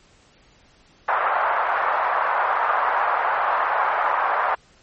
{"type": "band-pass noise", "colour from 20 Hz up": "white", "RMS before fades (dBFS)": -21, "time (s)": [1.08, 4.55], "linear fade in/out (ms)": 5, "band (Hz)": [700, 1300], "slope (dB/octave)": 24, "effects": ["pink hiss -55 dBFS RMS until 4.82 s", "MP3 32 kbps"]}